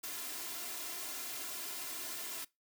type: noise with comb filter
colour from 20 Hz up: white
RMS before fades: -42 dBFS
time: 0.03-2.45 s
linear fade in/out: 10 ms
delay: 2.9 ms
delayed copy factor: +0.7
effects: noise-tail reverb RT60 0.2 s tail -21 dB re dry + high-pass 150 Hz 12 dB/octave